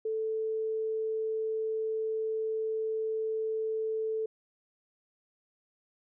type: tone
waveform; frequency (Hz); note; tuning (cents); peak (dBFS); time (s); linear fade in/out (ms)
sine; 440; A4; 0; -29; 0.05-4.26; 5
effects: none